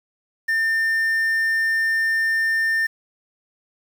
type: tone with quantisation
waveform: triangle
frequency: 1800 Hz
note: A6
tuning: 39 cents sharp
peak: -16 dBFS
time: 0.48-2.87 s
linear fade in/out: 10 ms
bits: 7
effects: none